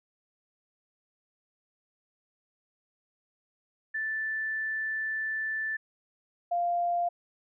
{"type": "tone pair in turn", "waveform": "sine", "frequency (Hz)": [1760, 696.6], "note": ["A6", "F5"], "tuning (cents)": [0, -5], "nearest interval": "octave + major third", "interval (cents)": 1605, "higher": "first", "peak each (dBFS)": [-29, -25], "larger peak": "second", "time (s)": [[3.94, 5.77], [6.51, 7.09]], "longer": "first", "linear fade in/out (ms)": 10, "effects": []}